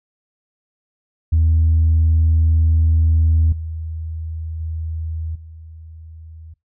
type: tone with level steps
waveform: sine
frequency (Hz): 80.4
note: E2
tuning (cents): -43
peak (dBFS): -10 / -24 / -22 / -35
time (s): 1.32-6.54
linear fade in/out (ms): 10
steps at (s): 3.52 / 4.6 / 5.35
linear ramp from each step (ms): 5
effects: noise-tail reverb RT60 0.2 s tail -23 dB re dry + tanh soft clip ceiling -8 dBFS